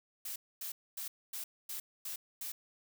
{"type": "noise bursts", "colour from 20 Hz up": "blue", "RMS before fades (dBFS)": -41, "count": 7, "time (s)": [0.25, 2.52], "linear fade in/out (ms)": 5, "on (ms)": 110, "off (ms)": 250, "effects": []}